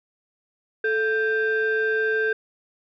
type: tone pair together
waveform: sine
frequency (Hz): 437.5 / 1573.5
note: A4 / G6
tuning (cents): -10 / +6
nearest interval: octave + minor seventh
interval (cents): 2216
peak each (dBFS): -21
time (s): 0.84-2.33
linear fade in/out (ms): 5
effects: tanh soft clip ceiling -16 dBFS